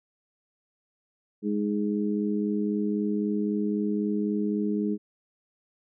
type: harmonic tone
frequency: 103.83 Hz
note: G#2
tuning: in tune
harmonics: 2 / 3 / 4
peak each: -26 / -30 / -32 dBFS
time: 1.42-4.98 s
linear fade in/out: 50 ms
effects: none